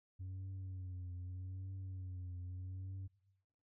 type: tone with vibrato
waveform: sine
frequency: 92.5 Hz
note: F#2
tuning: in tune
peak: -40 dBFS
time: 0.19-3.08 s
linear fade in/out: 20 ms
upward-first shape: triangle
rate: 0.81 Hz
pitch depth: 63 cents each way
effects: noise-tail reverb RT60 0.9 s tail -22 dB re dry + tanh soft clip ceiling -42 dBFS